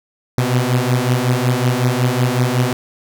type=beating tone pair; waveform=sawtooth; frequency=122.2 / 127.6 Hz; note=B2 / C3; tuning=-18 / -43 cents; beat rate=5.4 Hz; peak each=-13 dBFS; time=0.38-2.73 s; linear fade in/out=0 ms; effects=none

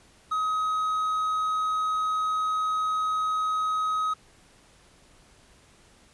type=tone; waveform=triangle; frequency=1266 Hz; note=D#6; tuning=30 cents sharp; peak=-22 dBFS; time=0.31-4.14 s; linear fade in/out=10 ms; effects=pink hiss -57 dBFS RMS until 6.13 s + resampled to 24000 Hz

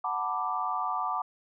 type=chord; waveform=sine; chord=B minor seventh; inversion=second; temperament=equal with one note detuned; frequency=740 / 887.1 / 987.8 / 1174.7 Hz; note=F#5 / A5 / B5 / D6; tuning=0 / +14 / 0 / 0 cents; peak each=-34 / -35 / -35 / -31 dBFS; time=0.04-1.22 s; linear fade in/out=5 ms; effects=none

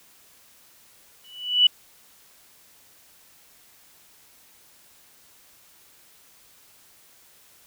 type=tone with exponential growth; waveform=sine; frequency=2960 Hz; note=F#7; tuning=in tune; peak=-10 dBFS; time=1.24-1.67 s; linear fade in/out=5 ms; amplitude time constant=92 ms; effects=white hiss -55 dBFS RMS until 7.66 s

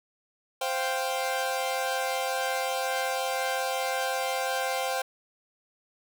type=chord; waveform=sawtooth; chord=C suspended fourth; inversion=none; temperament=equal; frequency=523.3 / 698.5 / 784 Hz; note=C5 / F5 / G5; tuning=0 / 0 / 0 cents; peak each=-27 / -30 / -27 dBFS; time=0.61-5.02 s; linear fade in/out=5 ms; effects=none

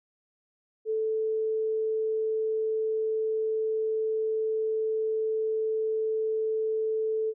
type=tone; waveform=sine; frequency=438.8 Hz; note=A4; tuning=5 cents flat; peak=-25 dBFS; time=0.85-7.34 s; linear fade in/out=50 ms; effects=none

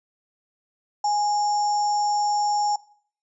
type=tone with sample-and-hold; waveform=sine; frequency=830.6 Hz; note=G#5; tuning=in tune; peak=-19 dBFS; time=1.04-2.76 s; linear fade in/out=5 ms; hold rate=6300 Hz; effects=noise-tail reverb RT60 0.5 s tail -19 dB re dry + resampled to 22050 Hz

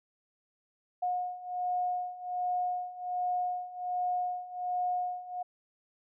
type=beating tone pair; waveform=sine; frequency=721 / 722.3 Hz; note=F#5 / F#5; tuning=-45 / -42 cents; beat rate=1.3 Hz; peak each=-35 / -32 dBFS; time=1.02-5.43 s; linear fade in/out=10 ms; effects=none

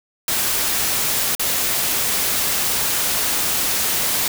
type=noise with dropouts; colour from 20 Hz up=white; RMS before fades=-20 dBFS; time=0.28-4.28 s; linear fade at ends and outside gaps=2 ms; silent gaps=1.351-1.395 s; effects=none

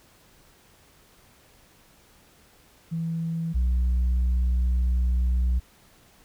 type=tone pair in turn; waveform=sine; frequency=164.81 / 61.73 Hz; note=E3 / B1; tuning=0 / 0 cents; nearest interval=octave + perfect fourth; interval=1700 cents; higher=first; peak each=-25 / -17 dBFS; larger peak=second; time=2.91-3.54 / 3.54-5.6 s; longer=second; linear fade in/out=20 ms; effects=tanh soft clip ceiling -19 dBFS + pink hiss -57 dBFS RMS until 6.24 s

